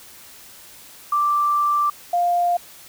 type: tone pair in turn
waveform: sine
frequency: 1174.7 / 701.4 Hz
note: D6 / F5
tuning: 0 / +7 cents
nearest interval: major sixth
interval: 893 cents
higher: first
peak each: -16 dBFS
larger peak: neither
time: 1.12-1.9 / 2.13-2.57 s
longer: first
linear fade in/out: 5 ms
effects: white hiss -44 dBFS RMS until 2.88 s